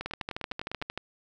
two click trains, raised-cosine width 0.3 ms, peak -19 / -17 dBFS, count 9 / 13, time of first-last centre 0.01-0.816 / 0.06-0.976 s, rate 9.92 / 13.1 Hz, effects none

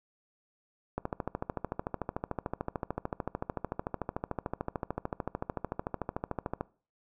click train, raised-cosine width 1 ms, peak -18 dBFS, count 77, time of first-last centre 0.98-6.61 s, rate 13.5 Hz, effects noise-tail reverb RT60 0.4 s tail -21 dB re dry

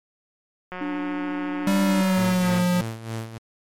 click train, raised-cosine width 0.5 ms, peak -19 dBFS, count 341, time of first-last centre 0.72-2.588 s, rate 182 Hz
triangle tone with vibrato, 293.7 Hz, D4, in tune, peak -24 dBFS, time 0.81-2.01 s, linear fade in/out 2 ms, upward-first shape sine, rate 14 Hz, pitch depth 25 cents each way
square tone with pitch glide, 195.7 to 178.42 Hz, G3 to F3, -3 to +37 cents, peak -19 dBFS, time 1.67-2.81 s, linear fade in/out 2 ms, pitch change -160 cents, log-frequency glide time 1.82-2.54 s
sawtooth tone with tremolo, 113 Hz, A2, 47 cents sharp, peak -23 dBFS, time 2.17-3.38 s, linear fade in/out 5 ms, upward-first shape sine, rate 3.3 Hz, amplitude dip 70%
effects MP3 64 kbps

